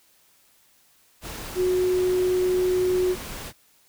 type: tone in noise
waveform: sine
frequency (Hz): 366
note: F#4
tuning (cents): -19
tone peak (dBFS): -19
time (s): 1.55-3.16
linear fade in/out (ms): 50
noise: pink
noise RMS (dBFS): -36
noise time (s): 1.21-3.53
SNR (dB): +14
effects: white hiss -60 dBFS RMS until 3.88 s